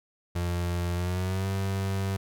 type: tone with pitch glide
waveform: 35% pulse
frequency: 87.31 to 96.88 Hz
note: F2 to G2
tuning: 0 to -20 cents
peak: -25 dBFS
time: 0.35-2.17 s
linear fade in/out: 10 ms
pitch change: +180 cents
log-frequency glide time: 0.94-1.48 s
effects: none